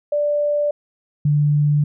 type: tone pair in turn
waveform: sine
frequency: 587.3 / 147.33 Hz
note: D5 / D3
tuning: 0 / +6 cents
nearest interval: 2 octaves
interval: 2394 cents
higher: first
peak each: -16 / -13 dBFS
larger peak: second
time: 0.12-0.71 / 1.25-1.84 s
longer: neither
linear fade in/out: 5 ms
effects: none